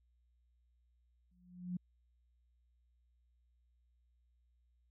sine tone with exponential growth, 179.1 Hz, F3, 44 cents sharp, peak -34 dBFS, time 1.31-1.77 s, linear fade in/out 5 ms, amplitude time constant 100 ms, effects added 60 Hz sine -70 dBFS peak until 4.9 s

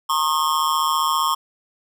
square tone with amplitude modulation, 1080 Hz, C#6, 45 cents flat, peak -14 dBFS, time 0.09-1.35 s, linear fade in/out 10 ms, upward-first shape sine, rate 155 Hz, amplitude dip 100%, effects none

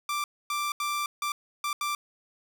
sawtooth tone bursts at uneven times, 1177 Hz, D6, 3 cents sharp, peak -24 dBFS, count 6, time 0.09-0.24 / 0.5-0.72 / 0.8-1.06 / 1.22-1.32 / 1.64-1.73 / 1.81-1.95 s, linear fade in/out 2 ms, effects none

